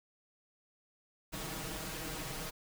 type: noise with comb filter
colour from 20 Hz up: pink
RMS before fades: -41 dBFS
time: 1.32-2.51 s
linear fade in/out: 20 ms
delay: 6.3 ms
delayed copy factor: +0.95
effects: none